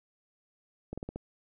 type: slowing click train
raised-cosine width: 2 ms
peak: -24 dBFS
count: 5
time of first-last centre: 0.93-1.16 s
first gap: 46 ms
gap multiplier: 1.15
effects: none